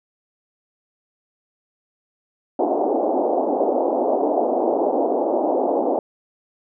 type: band-pass noise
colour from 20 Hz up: white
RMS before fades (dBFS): -20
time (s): 2.59-5.99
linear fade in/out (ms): 2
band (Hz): 260 to 790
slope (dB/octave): 48
effects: none